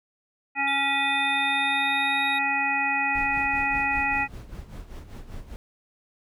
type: harmonic tone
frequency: 277.2 Hz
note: C#4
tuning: in tune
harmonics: 1 / 3 / 5 / 7 / 9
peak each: -36 / -27 / -34 / -27 / -26 dBFS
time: 0.55-4.28 s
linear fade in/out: 50 ms
type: tone with pitch glide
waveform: triangle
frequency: 3520 to 3751 Hz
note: A7 to A#7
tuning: 0 to +10 cents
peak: -29 dBFS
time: 0.67-2.39 s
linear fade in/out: 10 ms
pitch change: +110 cents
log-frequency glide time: 0.81-2.25 s
type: noise with tremolo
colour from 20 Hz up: brown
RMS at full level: -36 dBFS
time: 3.15-5.56 s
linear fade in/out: 0 ms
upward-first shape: sine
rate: 5.1 Hz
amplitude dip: 70%
effects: none